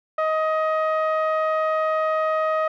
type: tone with low-pass filter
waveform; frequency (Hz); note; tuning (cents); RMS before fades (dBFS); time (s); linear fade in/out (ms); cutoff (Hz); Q
sawtooth; 629; D#5; +19; -22; 0.18-2.68; 5; 1400; 1.8
effects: none